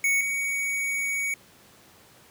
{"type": "tone pair in turn", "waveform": "square", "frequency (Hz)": [2222, 2243], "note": ["C#7", "C#7"], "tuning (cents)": [4, 20], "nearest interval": "unison", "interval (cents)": 16, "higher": "second", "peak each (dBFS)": [-21, -26], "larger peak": "first", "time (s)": [[0.04, 0.21], [0.21, 1.34]], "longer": "second", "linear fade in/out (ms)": 2, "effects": ["pink hiss -54 dBFS RMS until 2.3 s", "high-pass 100 Hz 12 dB/octave"]}